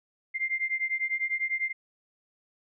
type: beating tone pair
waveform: sine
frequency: 2093 / 2103 Hz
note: C7 / C7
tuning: 0 / +8 cents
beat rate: 10 Hz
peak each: -30 dBFS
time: 0.34-1.73 s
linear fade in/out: 20 ms
effects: none